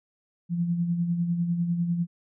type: tone with tremolo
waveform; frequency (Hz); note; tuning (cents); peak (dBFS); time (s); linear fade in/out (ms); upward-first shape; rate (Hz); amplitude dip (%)
sine; 172; F3; -26; -21; 0.49-2.07; 50; sine; 10; 50
effects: none